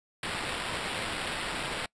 violet noise with sample-and-hold, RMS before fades -34 dBFS, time 0.23-1.86 s, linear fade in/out 2 ms, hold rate 6300 Hz, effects noise-tail reverb RT60 0.1 s tail -25 dB re dry + resampled to 22050 Hz

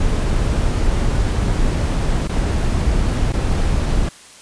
brown noise with dropouts, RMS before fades -17 dBFS, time 0-4.09 s, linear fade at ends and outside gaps 5 ms, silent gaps 2.276-2.292 / 3.324-3.335 s, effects white hiss -42 dBFS RMS until 4.41 s + resampled to 22050 Hz

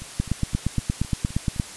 two click trains, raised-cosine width 5 ms, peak -24 / -9 dBFS, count 7 / 13, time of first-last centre 0.02-1.562 / 0.2-1.599 s, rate 3.89 / 8.58 Hz, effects white hiss -39 dBFS RMS until 1.76 s + resampled to 24000 Hz

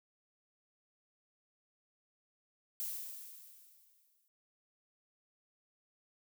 violet noise with exponential decay, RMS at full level -38 dBFS, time 2.8-4.28 s, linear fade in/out 0 ms, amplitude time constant 320 ms, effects none

